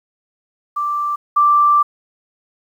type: tone pair in turn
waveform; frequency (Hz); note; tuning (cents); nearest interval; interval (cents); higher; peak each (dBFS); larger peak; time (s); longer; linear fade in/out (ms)
sine; 1174.7 / 1174.7; D6 / D6; 0 / 0; unison; 0; neither; -17 / -9; second; 0.76-1.16 / 1.36-1.83; second; 10
effects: 8-bit